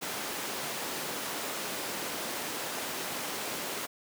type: high-pass noise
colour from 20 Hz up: pink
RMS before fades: -36 dBFS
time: 0.01-3.87 s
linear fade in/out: 20 ms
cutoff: 290 Hz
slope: 12 dB/octave
effects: none